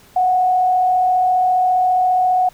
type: tone with frequency modulation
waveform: sine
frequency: 735 Hz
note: F#5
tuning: 12 cents flat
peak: -12 dBFS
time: 0.16-2.49 s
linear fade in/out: 5 ms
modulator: 34.8 Hz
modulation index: 0.36
effects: pink hiss -48 dBFS RMS until 2.53 s